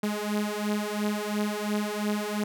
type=beating tone pair; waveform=sawtooth; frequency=207.7 / 210.6 Hz; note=G#3 / G#3; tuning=0 / +24 cents; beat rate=2.9 Hz; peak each=-26 dBFS; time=0.03-2.44 s; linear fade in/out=5 ms; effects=none